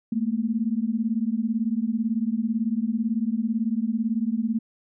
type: beating tone pair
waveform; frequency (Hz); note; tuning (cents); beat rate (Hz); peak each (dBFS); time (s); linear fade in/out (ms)
sine; 216.1 / 234.1; A3 / A#3; -31 / +8; 18; -25; 0.12-4.59; 5
effects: none